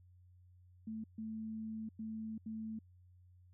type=tone bursts at uneven times; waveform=sine; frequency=220 Hz; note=A3; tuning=in tune; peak=-40 dBFS; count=4; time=0.87-1.04 / 1.18-1.89 / 1.99-2.38 / 2.46-2.79 s; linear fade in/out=5 ms; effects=added 90 Hz sine -60 dBFS peak until 3.53 s